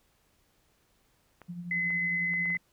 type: clicks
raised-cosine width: 0.5 ms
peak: -33 dBFS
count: 6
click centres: 1.417 / 1.905 / 2.337 / 2.457 / 2.503 / 2.55 s
type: tone with tremolo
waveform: sine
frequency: 174.61 Hz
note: F3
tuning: in tune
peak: -34 dBFS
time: 1.48-2.58 s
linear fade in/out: 20 ms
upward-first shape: triangle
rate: 11 Hz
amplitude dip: 60%
type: tone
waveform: sine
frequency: 2035 Hz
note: C7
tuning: 49 cents flat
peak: -27 dBFS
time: 1.71-2.57 s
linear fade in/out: 2 ms
effects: pink hiss -69 dBFS RMS until 2.72 s